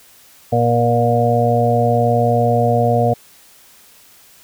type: harmonic tone with a mistuned harmonic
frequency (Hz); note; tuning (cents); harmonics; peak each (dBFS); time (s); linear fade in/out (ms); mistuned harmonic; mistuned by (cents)
118.8; A#2; +33; 1 / 2 / 4 / 5 / 6; -17 / -21 / -18 / -20 / -17; 0.52-3.14; 10; 1; -19
effects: white hiss -47 dBFS RMS until 4.43 s